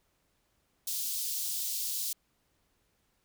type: high-pass noise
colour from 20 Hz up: white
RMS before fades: -34 dBFS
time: 0.87-2.13 s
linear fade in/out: 5 ms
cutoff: 3700 Hz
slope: 24 dB/octave
effects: pink hiss -74 dBFS RMS until 3.24 s